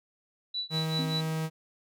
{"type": "tone with tremolo", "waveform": "sine", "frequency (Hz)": 3951, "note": "B7", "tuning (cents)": 0, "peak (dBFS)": -28, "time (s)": [0.54, 1.21], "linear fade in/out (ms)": 5, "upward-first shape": "triangle", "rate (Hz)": 5.2, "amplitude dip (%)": 100}
{"type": "tone", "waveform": "45% pulse", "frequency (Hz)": 159.1, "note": "D#3", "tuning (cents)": 39, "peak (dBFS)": -29, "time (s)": [0.7, 1.5], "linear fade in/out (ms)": 50}
{"type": "tone with exponential decay", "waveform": "sine", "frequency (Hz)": 261.6, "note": "C4", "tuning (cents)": 0, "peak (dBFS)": -30, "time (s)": [0.99, 1.5], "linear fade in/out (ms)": 2, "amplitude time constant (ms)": 110}
{"effects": []}